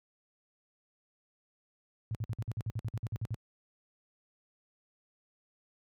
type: tone bursts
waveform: sine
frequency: 111 Hz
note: A2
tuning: 16 cents sharp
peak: -31 dBFS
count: 14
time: 2.11-3.344 s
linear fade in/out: 0 ms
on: 38 ms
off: 54 ms
effects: high-pass 60 Hz 12 dB/octave